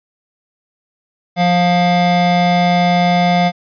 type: tone pair together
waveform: square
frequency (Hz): 176.6 / 704.9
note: F3 / F5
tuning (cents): +20 / +16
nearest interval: 2 octaves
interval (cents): 2396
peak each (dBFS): -14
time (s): 1.36-3.52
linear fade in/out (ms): 50
effects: resampled to 11025 Hz